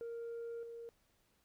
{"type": "tone with level steps", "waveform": "sine", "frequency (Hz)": 465.5, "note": "A#4", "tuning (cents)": -2, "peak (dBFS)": [-39, -45], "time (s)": [0.01, 0.89], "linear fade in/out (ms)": 0, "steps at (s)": 0.63, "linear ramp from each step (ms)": 2, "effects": ["tanh soft clip ceiling -40 dBFS", "pink hiss -75 dBFS RMS until 1.44 s"]}